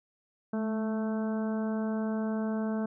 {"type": "harmonic tone with a mistuned harmonic", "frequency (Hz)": 220, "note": "A3", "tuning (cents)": 0, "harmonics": [1, 2, 3, 4, 5, 6, 7], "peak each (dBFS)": [-29, -38, -39, -45, -48, -49, -48], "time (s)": [0.53, 2.86], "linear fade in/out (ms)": 5, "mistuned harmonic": 1, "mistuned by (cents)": -26, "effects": []}